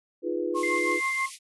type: chord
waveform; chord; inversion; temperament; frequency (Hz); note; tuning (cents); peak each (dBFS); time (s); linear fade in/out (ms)
sine; F half-diminished seventh; third; equal; 311.1 / 349.2 / 415.3 / 493.9; Eb4 / F4 / Ab4 / Cb5; 0 / 0 / 0 / 0; -33 / -29 / -34 / -32; 0.22-1.01; 50
type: tone with tremolo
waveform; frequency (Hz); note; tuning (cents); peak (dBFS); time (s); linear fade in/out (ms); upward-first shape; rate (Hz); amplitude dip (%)
sine; 1077; C6; +50; -27; 0.54-1.31; 20; sine; 6.2; 90
type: band-pass noise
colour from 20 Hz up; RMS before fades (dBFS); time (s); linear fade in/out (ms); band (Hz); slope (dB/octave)
white; -43; 0.54-1.39; 50; 2000 to 11000; 96
type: tone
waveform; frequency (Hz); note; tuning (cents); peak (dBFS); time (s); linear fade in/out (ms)
sine; 2093; C7; 0; -26; 0.63-1.26; 5
effects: none

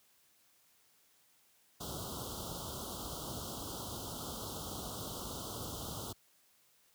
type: band-stop noise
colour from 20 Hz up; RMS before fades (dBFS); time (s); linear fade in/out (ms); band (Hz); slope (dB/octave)
pink; -42; 1.8-6.13; 10; 1400 to 3000; 96
effects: white hiss -69 dBFS RMS until 6.94 s + high-pass 60 Hz 12 dB/octave

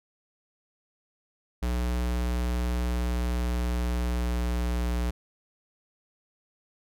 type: tone with pitch glide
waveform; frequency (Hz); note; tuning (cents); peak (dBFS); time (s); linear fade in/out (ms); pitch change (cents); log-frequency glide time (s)
square; 60.6 to 60.08; B1 to B1; -32 to -47; -26; 1.62-5.11; 10; -15; 2.6-4.89
effects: none

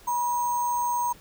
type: tone with sample-and-hold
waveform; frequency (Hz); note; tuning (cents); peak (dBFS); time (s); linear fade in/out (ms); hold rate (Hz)
sine; 966; B5; -39; -23; 0.07-1.13; 10; 7350
effects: pink hiss -52 dBFS RMS until 1.2 s

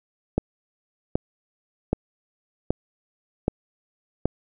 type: click train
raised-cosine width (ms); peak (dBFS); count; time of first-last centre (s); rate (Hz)
2; -7; 6; 0.38-4.256; 1.29
effects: none

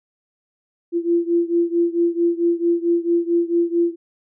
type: beating tone pair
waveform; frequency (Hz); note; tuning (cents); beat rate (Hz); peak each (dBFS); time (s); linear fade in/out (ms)
sine; 340 / 344.5; F4 / F4; -46 / -24; 4.5; -18 / -20; 0.92-3.96; 50
effects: none

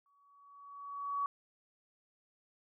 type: tone with exponential growth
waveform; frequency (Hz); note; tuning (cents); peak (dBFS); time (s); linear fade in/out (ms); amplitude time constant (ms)
sine; 1131; C#6; +34; -30; 0.06-1.26; 1; 260
effects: none

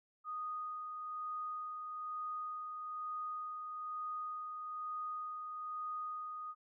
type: tone with tremolo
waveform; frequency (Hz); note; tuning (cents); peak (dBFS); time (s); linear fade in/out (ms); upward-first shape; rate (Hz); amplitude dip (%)
sine; 1240; D#6; -6; -38; 0.24-6.55; 50; sine; 1.1; 35
effects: none

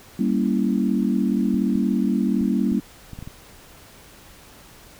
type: chord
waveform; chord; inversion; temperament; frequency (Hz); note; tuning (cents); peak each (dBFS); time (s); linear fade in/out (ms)
sine; G diminished seventh; none; equal; 196 / 233.1 / 277.2 / 329.6; G3 / Bb3 / Db4 / Fb4; 0 / 0 / 0 / 0; -22 / -22 / -25 / -28; 0.19-2.8; 5
type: clicks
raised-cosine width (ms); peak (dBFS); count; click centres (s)
5; -23; 8; 1.543 / 1.757 / 2.412 / 2.719 / 3.133 / 3.189 / 3.226 / 3.275
effects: pink hiss -47 dBFS RMS until 4.99 s

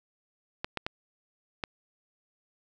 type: clicks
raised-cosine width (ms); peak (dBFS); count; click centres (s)
0.3; -15; 4; 0.645 / 0.773 / 0.865 / 1.638
effects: none

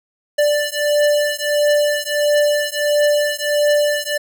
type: beating tone pair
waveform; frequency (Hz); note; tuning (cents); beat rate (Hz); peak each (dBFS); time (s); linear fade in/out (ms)
square; 588 / 589.5; D5 / D5; +2 / +6; 1.5; -18; 0.38-4.18; 10
effects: none

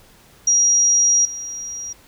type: tone with level steps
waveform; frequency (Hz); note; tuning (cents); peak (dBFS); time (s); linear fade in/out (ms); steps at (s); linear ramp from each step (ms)
sine; 5720; F8; +41; -12 / -27; 0.47-1.93; 5; 1.25; 2
effects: pink hiss -50 dBFS RMS until 2.07 s

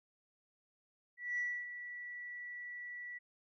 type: tone with ADSR envelope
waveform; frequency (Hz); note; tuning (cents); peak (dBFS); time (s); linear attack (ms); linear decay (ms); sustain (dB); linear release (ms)
sine; 1952; B6; -21; -32; 1.17-3.19; 210; 280; -11; 19
effects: tanh soft clip ceiling -29 dBFS

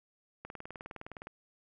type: click train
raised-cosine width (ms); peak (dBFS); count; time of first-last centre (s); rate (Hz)
0.5; -28; 17; 0.45-1.271; 19.5
effects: none

